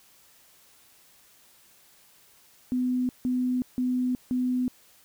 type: tone bursts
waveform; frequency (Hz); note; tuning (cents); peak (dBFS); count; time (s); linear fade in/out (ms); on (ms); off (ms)
sine; 251.4; B3; +31; -23; 4; 2.72-4.68; 0; 370; 160
effects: white hiss -58 dBFS RMS until 5.04 s